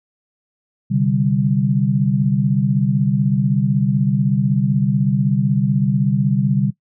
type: chord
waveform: sine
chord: C suspended second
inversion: none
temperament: equal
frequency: 130.81 / 146.83 / 196 Hz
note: C3 / D3 / G3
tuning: 0 / 0 / 0 cents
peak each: -18 dBFS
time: 0.9-6.71 s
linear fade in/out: 20 ms
effects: noise-tail reverb RT60 0.1 s tail -19 dB re dry